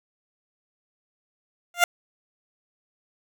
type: tone with exponential growth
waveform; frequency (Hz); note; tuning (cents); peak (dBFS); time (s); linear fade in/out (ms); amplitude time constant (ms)
15% pulse; 698.5; F5; 0; -5; 1.74-1.84; 2; 21
effects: none